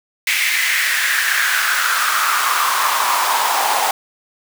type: noise with high-pass filter sweep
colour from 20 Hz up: pink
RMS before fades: -17 dBFS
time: 0.27-3.91 s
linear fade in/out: 2 ms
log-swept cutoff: 2200 to 800 Hz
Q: 4.7
effects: none